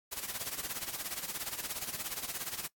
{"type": "noise with tremolo", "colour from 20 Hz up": "white", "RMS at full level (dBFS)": -36, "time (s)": [0.11, 2.68], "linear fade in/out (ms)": 20, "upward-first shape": "sine", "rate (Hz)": 17, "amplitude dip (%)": 75, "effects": ["noise-tail reverb RT60 0.1 s tail -21 dB re dry", "AAC 64 kbps"]}